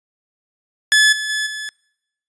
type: tone with level steps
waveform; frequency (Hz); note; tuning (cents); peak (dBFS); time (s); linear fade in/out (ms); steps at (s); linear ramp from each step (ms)
sawtooth; 1720; A6; -40; -6 / -18 / -15 / -22; 0.92-1.69; 0; 1.12 / 1.29 / 1.46; 10
effects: noise-tail reverb RT60 0.9 s tail -26 dB re dry + resampled to 22050 Hz